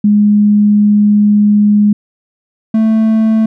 sine / triangle tone pair in turn, 207.7 / 220.7 Hz, G#3 / A3, 0 / +5 cents, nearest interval minor second, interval 105 cents, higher second, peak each -5 dBFS, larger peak neither, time 0.04-1.93 / 2.74-3.46 s, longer first, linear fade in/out 5 ms, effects none

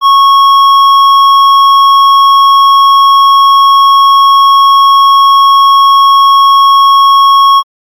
triangle tone with hard clipping, 1100 Hz, C#6, 14 cents flat, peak -3 dBFS, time 0.01-7.63 s, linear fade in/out 50 ms, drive 11 dB, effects Opus 48 kbps

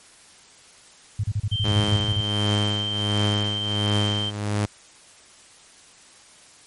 sine tone bursts, 103.83 Hz, G#2, in tune, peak -20 dBFS, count 13, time 1.19-2.209 s, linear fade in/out 5 ms, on 47 ms, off 34 ms
sine tone, 3136 Hz, G7, in tune, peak -25 dBFS, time 1.51-4.31 s, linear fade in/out 20 ms
sawtooth tone with tremolo, 103.83 Hz, G#2, in tune, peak -15 dBFS, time 1.64-4.66 s, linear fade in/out 10 ms, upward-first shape triangle, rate 1.4 Hz, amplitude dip 75%
effects white hiss -50 dBFS RMS until 6.66 s + MP3 48 kbps

